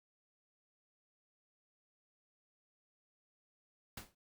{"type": "noise with exponential decay", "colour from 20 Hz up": "pink", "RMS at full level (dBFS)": -42, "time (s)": [3.97, 4.15], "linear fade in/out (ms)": 5, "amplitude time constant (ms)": 37, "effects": []}